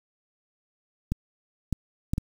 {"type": "clicks", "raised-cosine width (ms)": 5, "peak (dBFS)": -13, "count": 4, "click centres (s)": [1.12, 1.727, 2.135, 2.181], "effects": ["7-bit"]}